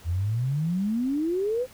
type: exponential sweep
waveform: sine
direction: up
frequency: 79.9 to 523.3 Hz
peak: -23 dBFS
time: 0.04-1.67 s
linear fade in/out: 50 ms
effects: pink hiss -51 dBFS RMS until 1.73 s